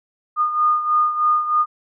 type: beating tone pair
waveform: sine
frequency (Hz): 1222 / 1225.2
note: D#6 / D#6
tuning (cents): -32 / -27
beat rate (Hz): 3.2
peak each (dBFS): -16 / -22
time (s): 0.36-1.66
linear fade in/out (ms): 50
effects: none